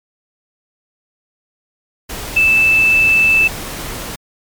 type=tone in noise; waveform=sine; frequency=2637 Hz; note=E7; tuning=in tune; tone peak=-8 dBFS; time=2.36-3.48 s; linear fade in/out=10 ms; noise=pink; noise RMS=-26 dBFS; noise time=2.09-4.16 s; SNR=+15 dB; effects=MP3 96 kbps